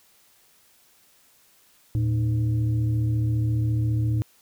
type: tone with frequency modulation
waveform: sine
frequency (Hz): 113.8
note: A#2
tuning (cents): -41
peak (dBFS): -20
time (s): 1.95-4.22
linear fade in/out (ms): 0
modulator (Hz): 193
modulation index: 0.48
effects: white hiss -59 dBFS RMS until 4.41 s